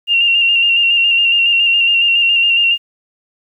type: tone with vibrato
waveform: sine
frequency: 2776 Hz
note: F7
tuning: 11 cents flat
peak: -9 dBFS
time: 0.07-2.78 s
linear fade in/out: 50 ms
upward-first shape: square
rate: 7.2 Hz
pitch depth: 25 cents each way
effects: 8-bit